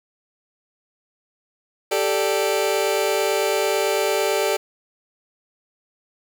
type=chord; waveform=sawtooth; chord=G suspended second; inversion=none; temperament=just; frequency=392 / 441 / 588 Hz; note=G4 / A4 / D5; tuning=0 / +4 / +2 cents; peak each=-19 dBFS; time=1.91-4.57 s; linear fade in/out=10 ms; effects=7-bit